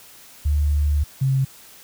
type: tone pair in turn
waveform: sine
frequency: 73.42 / 133.88 Hz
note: D2 / C3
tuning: 0 / +40 cents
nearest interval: minor seventh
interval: 1040 cents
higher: second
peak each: -16 dBFS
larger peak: neither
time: 0.45-1.04 / 1.21-1.45 s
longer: first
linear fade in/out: 10 ms
effects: white hiss -46 dBFS RMS until 1.83 s